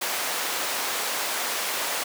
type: high-pass noise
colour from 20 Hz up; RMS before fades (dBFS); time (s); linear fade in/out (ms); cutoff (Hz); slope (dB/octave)
pink; -28; 0.01-2.04; 10; 630; 12
effects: none